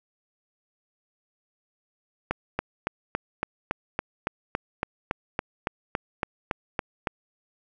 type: click train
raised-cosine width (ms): 0.5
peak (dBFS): -10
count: 18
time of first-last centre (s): 2.31-7.072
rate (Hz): 3.57
effects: none